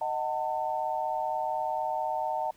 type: chord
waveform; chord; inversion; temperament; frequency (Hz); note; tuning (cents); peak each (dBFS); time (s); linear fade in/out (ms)
sine; D# diminished; none; just; 622.3 / 746.7 / 896; D#5 / F#5 / A5; 0 / +16 / +31; -34 / -32 / -31; 0.01-2.51; 5
effects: pink hiss -61 dBFS RMS until 2.56 s

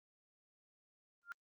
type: tone with exponential growth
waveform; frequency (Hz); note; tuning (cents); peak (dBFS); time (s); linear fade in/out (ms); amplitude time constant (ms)
sine; 1396.9; F6; 0; -38; 1.23-1.32; 0; 19
effects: Opus 24 kbps

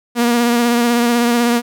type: tone with vibrato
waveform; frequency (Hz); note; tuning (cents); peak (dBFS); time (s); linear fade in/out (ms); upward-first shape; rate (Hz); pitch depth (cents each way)
sawtooth; 237.9; A#3; +35; -8; 0.15-1.62; 50; triangle; 16; 33
effects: none

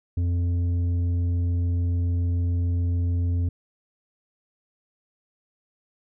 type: tone with tanh clipping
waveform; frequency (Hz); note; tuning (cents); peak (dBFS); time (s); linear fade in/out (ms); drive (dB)
sine; 87.31; F2; 0; -22; 0.17-3.49; 5; 7
effects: none

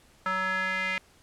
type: tone with band-pass filter sweep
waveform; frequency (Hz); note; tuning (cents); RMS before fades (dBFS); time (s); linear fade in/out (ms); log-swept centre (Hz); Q
square; 187.3; F#3; +21; -29; 0.26-0.98; 0; 1400 to 2200; 4.2
effects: pink hiss -59 dBFS RMS until 1.22 s + low-pass 11000 Hz 12 dB/octave

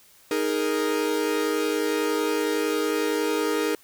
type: chord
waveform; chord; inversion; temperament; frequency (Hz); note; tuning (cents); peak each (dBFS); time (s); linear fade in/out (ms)
45% pulse; D# suspended fourth; none; equal; 311.1 / 415.3 / 466.2; D#4 / G#4 / A#4; 0 / 0 / 0; -27; 0.31-3.75; 2
effects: white hiss -55 dBFS RMS until 3.83 s

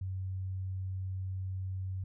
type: tone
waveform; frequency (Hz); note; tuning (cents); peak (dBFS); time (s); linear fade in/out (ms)
sine; 94.2; F#2; +32; -34; 0.01-2.04; 5
effects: none

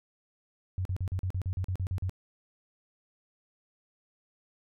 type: tone bursts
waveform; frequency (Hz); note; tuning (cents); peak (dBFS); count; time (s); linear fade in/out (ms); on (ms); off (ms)
sine; 92.6; F#2; +2; -28; 12; 0.78-2.095; 0; 72; 41
effects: none

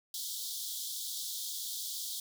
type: high-pass noise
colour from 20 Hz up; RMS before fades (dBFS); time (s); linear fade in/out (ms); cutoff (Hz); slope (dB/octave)
pink; -39; 0.14-2.2; 2; 3300; 96
effects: none

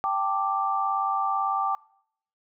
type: chord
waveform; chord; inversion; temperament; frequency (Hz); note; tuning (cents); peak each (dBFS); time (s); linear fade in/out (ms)
sine; G suspended second; none; just; 784 / 882 / 1176; G5 / A5 / D6; 0 / +4 / +2; -27 / -31 / -26; 0.04-1.75; 0
effects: noise-tail reverb RT60 0.7 s tail -25 dB re dry

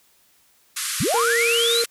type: band-pass noise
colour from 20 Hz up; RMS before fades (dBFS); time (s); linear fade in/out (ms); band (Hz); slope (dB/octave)
white; -27; 0.76-1.86; 10; 1100 to 12000; 96
type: linear sweep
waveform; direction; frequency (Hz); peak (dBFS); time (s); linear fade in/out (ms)
sine; up; 86.3 to 4186; -19; 1-1.82; 5
type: harmonic tone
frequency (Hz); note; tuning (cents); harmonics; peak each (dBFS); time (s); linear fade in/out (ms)
466.5; A#4; +1; 1 / 3 / 5 / 7; -21 / -32 / -38 / -44; 1.14-1.84; 2
effects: white hiss -59 dBFS RMS until 1.9 s

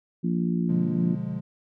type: harmonic tone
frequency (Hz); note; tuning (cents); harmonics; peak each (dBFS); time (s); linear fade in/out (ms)
58; A#1; -8; 3 / 4 / 5 / 6; -24 / -28 / -35 / -34; 0.23-1.16; 20
type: chord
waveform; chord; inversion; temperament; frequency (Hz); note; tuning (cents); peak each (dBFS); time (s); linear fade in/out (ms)
triangle; B diminished seventh; none; equal with one note detuned; 123.47 / 146.83 / 177.46 / 207.7; B2 / D3 / F3 / Ab3; 0 / 0 / +28 / 0; -33 / -33 / -30 / -31; 0.68-1.41; 20
effects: none

